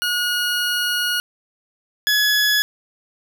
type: tone pair in turn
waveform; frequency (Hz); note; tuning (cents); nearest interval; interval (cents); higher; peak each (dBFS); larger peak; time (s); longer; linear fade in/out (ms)
20% pulse; 1446 / 1693; F#6 / G#6; -40 / +33; minor third; 273; second; -14 / -10; second; 0.02-1.2 / 2.07-2.62; first; 0
effects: none